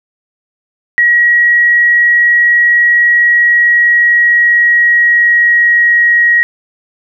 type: tone with pitch glide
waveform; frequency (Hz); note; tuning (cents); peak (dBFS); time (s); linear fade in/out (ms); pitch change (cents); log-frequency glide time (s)
sine; 1908 to 1894.8; A#6 to A#6; +40 to +28; -5; 0.98-6.43; 0; -12; 3.1-6.06
effects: none